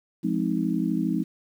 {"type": "chord", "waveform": "sine", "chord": "F minor seventh", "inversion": "none", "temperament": "just", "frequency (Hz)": [174.61, 209.5, 261.9, 314.3], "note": ["F3", "Ab3", "C4", "Eb4"], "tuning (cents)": [0, 15, 2, 18], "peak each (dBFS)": -28, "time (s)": [0.23, 1.24], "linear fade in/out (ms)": 20, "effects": ["9-bit"]}